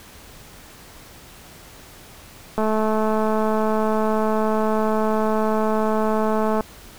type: click train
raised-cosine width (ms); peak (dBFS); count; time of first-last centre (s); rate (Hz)
1; -9; 875; 2.58-6.608; 217
effects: pink hiss -44 dBFS RMS until 6.98 s